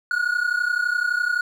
triangle tone pair together, 1435.2 / 1467 Hz, F6 / F#6, +47 / -15 cents, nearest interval unison, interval 38 cents, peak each -21 dBFS, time 0.11-1.41 s, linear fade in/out 2 ms, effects none

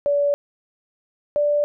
sine tone pair in turn, 574 / 586.4 Hz, D5 / D5, -40 / -3 cents, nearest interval unison, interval 37 cents, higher second, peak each -16 dBFS, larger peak neither, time 0.06-0.34 / 1.36-1.64 s, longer neither, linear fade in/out 0 ms, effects none

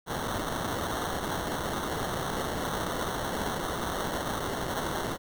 violet noise with sample-and-hold, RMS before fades -32 dBFS, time 0.06-5.18 s, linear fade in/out 50 ms, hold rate 2450 Hz, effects none

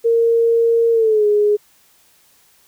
sine tone with pitch glide, 461.9 to 416.3 Hz, A#4 to G#4, -16 to +4 cents, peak -11 dBFS, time 0.04-1.57 s, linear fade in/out 20 ms, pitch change -180 cents, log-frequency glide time 0.92-1.26 s, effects white hiss -54 dBFS RMS until 2.67 s

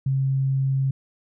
sine tone, 134.7 Hz, C#3, 49 cents flat, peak -19 dBFS, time 0.06-0.91 s, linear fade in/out 5 ms, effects none

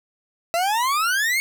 40% pulse exponential sweep, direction up, 659.3 to 2217 Hz, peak -18 dBFS, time 0.54-1.4 s, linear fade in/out 0 ms, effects none

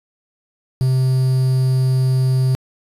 triangle tone with quantisation, 130 Hz, C3, 11 cents flat, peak -11 dBFS, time 0.81-2.55 s, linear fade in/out 0 ms, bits 6, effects resampled to 32000 Hz

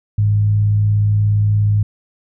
sine tone with frequency modulation, 103.83 Hz, G#2, in tune, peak -11 dBFS, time 0.18-1.83 s, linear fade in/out 5 ms, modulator 57 Hz, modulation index 0.22, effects none

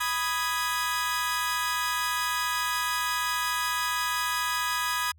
sawtooth chord, G# minor, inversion first, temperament equal, 987.8 / 1244.5 / 1661.2 Hz, B5 / D#6 / G#6, 0 / 0 / 0 cents, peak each -27 dBFS, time 0-5.12 s, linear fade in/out 10 ms, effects added 79 Hz sine -53 dBFS peak until 5.18 s

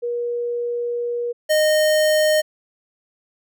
sine / square tone pair in turn, 478.3 / 615.7 Hz, A#4 / D#5, +44 / -18 cents, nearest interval major third, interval 438 cents, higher second, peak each -21 / -15 dBFS, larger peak second, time 0.02-1.33 / 1.49-2.42 s, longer first, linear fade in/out 20 ms, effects none

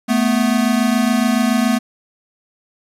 square tone pair together, 219.8 / 246.9 Hz, A3 / B3, -2 / 0 cents, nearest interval major second, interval 202 cents, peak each -17 dBFS, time 0.08-1.79 s, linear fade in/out 20 ms, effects resampled to 32000 Hz + 8-bit

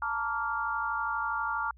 sine chord, Bb major seventh, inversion third, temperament equal with one note detuned, 880 / 932.3 / 1153.8 / 1396.9 Hz, A5 / Bb5 / D6 / F6, 0 / 0 / -31 / 0 cents, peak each -35 / -37 / -34 / -32 dBFS, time 0.02-1.71 s, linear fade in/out 2 ms, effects added 60 Hz sine -52 dBFS peak until 1.77 s

